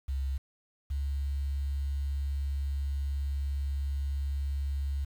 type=tone pair in turn; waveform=sine; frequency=67.4 / 69.78 Hz; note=C#2 / C#2; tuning=-48 / +12 cents; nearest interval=minor second; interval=60 cents; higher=second; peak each=-28 dBFS; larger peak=neither; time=0.08-0.38 / 0.9-5.05 s; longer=second; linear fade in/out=10 ms; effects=tanh soft clip ceiling -24 dBFS + 9-bit